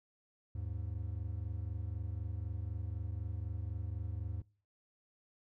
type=tone pair together; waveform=triangle; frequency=78.83 / 102.8 Hz; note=D#2 / G#2; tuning=+23 / -17 cents; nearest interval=perfect fourth; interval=460 cents; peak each=-38 / -38 dBFS; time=0.55-4.42 s; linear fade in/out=5 ms; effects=noise-tail reverb RT60 0.5 s tail -26 dB re dry